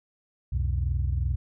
sine tone cluster, 65.8 / 88.6 / 126.4 Hz, C2 / F2 / B2, +10 / +25 / +41 cents, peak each -25 / -28 / -31 dBFS, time 0.52-1.36 s, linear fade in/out 10 ms, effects tanh soft clip ceiling -16 dBFS

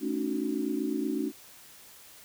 sine chord, D# half-diminished seventh, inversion second, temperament equal with one note detuned, 220 / 277.2 / 305.4 / 370 Hz, A3 / C#4 / D#4 / F#4, 0 / 0 / -32 / 0 cents, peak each -35 / -32 / -32 / -35 dBFS, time 0-1.32 s, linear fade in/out 50 ms, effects white hiss -52 dBFS RMS until 2.24 s

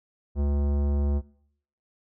sine tone with tanh clipping, 71.5 Hz, D2, 46 cents flat, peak -24 dBFS, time 0.35-1.22 s, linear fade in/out 50 ms, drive 17 dB, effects noise-tail reverb RT60 0.7 s tail -22 dB re dry

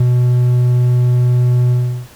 triangle tone with ADSR envelope, 123.47 Hz, B2, in tune, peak -5 dBFS, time 0-2.08 s, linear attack 6 ms, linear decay 21 ms, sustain -2 dB, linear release 370 ms, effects pink hiss -42 dBFS RMS until 2.15 s

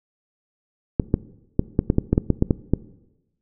clicks, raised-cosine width 3 ms, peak -3 dBFS, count 12, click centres 0.998 / 1.141 / 1.594 / 1.791 / 1.901 / 1.984 / 2.13 / 2.179 / 2.303 / 2.424 / 2.508 / 2.736 s, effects noise-tail reverb RT60 1.0 s tail -19 dB re dry

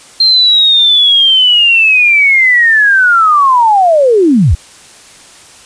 sine linear sweep, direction down, 4186 to 54.8 Hz, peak -4 dBFS, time 0.2-4.55 s, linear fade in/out 5 ms, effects white hiss -37 dBFS RMS until 5.65 s + resampled to 22050 Hz

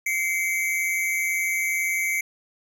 square tone pair together, 2093 / 2275 Hz, C7 / C#7, 0 / +44 cents, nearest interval minor second, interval 144 cents, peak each -26 / -26 dBFS, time 0.06-2.21 s, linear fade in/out 5 ms, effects none

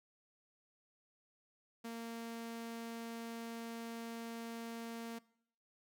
sawtooth tone, 230.4 Hz, A#3, 20 cents flat, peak -39 dBFS, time 1.84-5.19 s, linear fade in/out 10 ms, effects noise-tail reverb RT60 0.7 s tail -22 dB re dry

